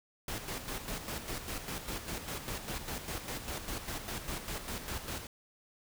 pink noise with tremolo, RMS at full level -38 dBFS, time 0.28-5.27 s, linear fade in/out 2 ms, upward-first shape square, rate 5 Hz, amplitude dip 55%, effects none

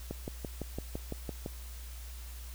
click train, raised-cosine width 2 ms, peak -23 dBFS, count 9, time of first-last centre 0.11-1.461 s, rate 5.92 Hz, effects added 60 Hz sine -42 dBFS peak until 2.54 s + white hiss -52 dBFS RMS until 2.54 s

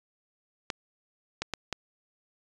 clicks, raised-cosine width 0.2 ms, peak -13 dBFS, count 4, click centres 0.702 / 1.42 / 1.537 / 1.727 s, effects resampled to 22050 Hz

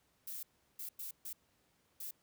violet noise bursts at uneven times, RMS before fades -44 dBFS, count 5, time 0.27-0.43 / 0.79-0.89 / 0.99-1.11 / 1.25-1.33 / 2-2.11 s, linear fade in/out 5 ms, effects pink hiss -74 dBFS RMS until 2.22 s + high-pass 60 Hz 12 dB/octave

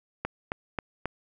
click train, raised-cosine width 0.5 ms, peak -14 dBFS, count 4, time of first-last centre 0.25-1.056 s, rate 3.72 Hz, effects none

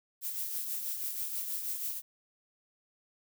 violet noise with tremolo, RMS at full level -34 dBFS, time 0.21-2.02 s, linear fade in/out 50 ms, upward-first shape triangle, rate 6.2 Hz, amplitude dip 50%, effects none

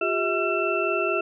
sine tone cluster, 357.5 / 401.7 / 647 / 1356 / 2670 Hz, F4 / G4 / E5 / E6 / E7, +41 / +42 / -32 / +49 / +22 cents, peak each -28 dBFS, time 0.01-1.21 s, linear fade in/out 5 ms, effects none

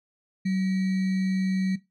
sine tone with sample-and-hold, 189 Hz, F#3, 37 cents sharp, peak -22 dBFS, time 0.45-1.76 s, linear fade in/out 10 ms, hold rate 2100 Hz, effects noise-tail reverb RT60 0.2 s tail -17 dB re dry + low-pass 5000 Hz 12 dB/octave

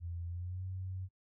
sine tone with pitch glide, 85.6 to 93.35 Hz, F2 to F#2, -34 to +16 cents, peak -38 dBFS, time 0-1.09 s, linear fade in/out 50 ms, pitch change +150 cents, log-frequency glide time 0.27-0.64 s, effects noise-tail reverb RT60 0.1 s tail -21 dB re dry

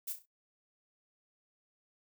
violet noise with echo, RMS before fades -38 dBFS, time 0.07-0.13 s, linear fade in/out 10 ms, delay 32 ms, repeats 4, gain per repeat -8 dB, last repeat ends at 0.258 s, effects noise-tail reverb RT60 0.1 s tail -17 dB re dry

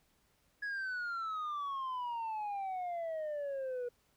sine exponential sweep, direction down, 1684 to 480.4 Hz, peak -33 dBFS, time 0.62-3.89 s, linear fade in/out 10 ms, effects tanh soft clip ceiling -35 dBFS + pink hiss -73 dBFS RMS until 4.16 s

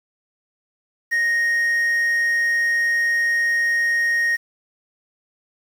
triangle tone with quantisation, 1864.7 Hz, A#6, in tune, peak -15 dBFS, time 1.11-4.37 s, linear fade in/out 20 ms, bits 7, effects none

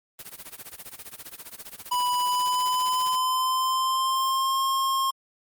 white noise with tremolo, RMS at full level -38 dBFS, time 0.19-3.16 s, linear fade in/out 0 ms, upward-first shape sine, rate 15 Hz, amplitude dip 90%
square tone with pitch glide, 987.8 to 1071 Hz, B5 to C6, 0 to +40 cents, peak -23 dBFS, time 1.91-5.11 s, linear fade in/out 10 ms, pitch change +140 cents, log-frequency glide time 2.18-4.63 s
effects Opus 32 kbps

